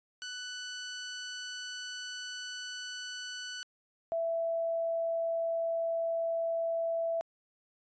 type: tone pair in turn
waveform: 15% pulse / sine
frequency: 1490 / 663.7 Hz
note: F#6 / E5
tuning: +12 / +12 cents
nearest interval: octave + major second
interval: 1400 cents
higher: first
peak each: -32 / -29 dBFS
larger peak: second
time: 0.22-3.63 / 4.12-7.21 s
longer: first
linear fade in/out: 0 ms
effects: resampled to 16000 Hz